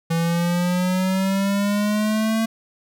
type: exponential sweep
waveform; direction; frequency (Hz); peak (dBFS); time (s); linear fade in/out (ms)
square; up; 164.81 to 225.3; -19; 0.1-2.46; 10
effects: none